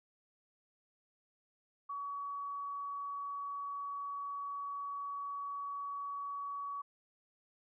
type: tone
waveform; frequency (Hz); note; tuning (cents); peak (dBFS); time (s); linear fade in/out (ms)
sine; 1131; C#6; +34; -38; 1.89-6.82; 10
effects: none